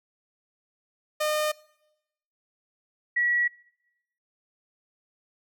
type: tone pair in turn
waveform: sawtooth / sine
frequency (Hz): 609 / 1929.4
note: D#5 / B6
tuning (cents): -37 / -41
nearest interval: octave + minor sixth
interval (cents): 1996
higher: second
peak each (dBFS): -20 / -21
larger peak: first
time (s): 1.2-1.52 / 3.16-3.48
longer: neither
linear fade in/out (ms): 10
effects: noise-tail reverb RT60 0.9 s tail -23 dB re dry